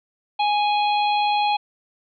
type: harmonic tone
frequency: 830.6 Hz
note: G#5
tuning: in tune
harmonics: 1 / 3 / 4 / 5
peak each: -18 / -28 / -30 / -32 dBFS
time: 0.39-1.57 s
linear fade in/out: 10 ms
effects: none

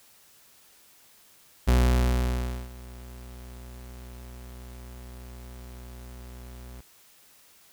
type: tone with ADSR envelope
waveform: 40% pulse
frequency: 61.74 Hz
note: B1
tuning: in tune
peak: -16 dBFS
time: 1.67-6.81 s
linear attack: 14 ms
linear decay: 1000 ms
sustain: -24 dB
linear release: 5 ms
effects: white hiss -57 dBFS RMS until 7.72 s

